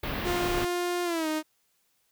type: band-stop noise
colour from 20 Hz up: pink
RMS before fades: -32 dBFS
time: 0.03-0.65 s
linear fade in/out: 5 ms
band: 3800 to 16000 Hz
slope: 24 dB/octave
type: tone with pitch glide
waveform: sawtooth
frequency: 352.9 to 310.8 Hz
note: F4 to D#4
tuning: +18 to -2 cents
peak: -23 dBFS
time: 0.23-1.43 s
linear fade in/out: 50 ms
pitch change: -220 cents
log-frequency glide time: 1.04-1.28 s
effects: white hiss -71 dBFS RMS until 2.11 s